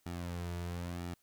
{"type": "tone with flanger", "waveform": "sawtooth", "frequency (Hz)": 87.1, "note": "F2", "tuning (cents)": -4, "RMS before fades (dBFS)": -40, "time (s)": [0.06, 1.14], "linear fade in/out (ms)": 0, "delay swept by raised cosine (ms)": [1.9, 3.8], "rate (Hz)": 1, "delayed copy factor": -0.55, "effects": ["white hiss -73 dBFS RMS until 1.22 s"]}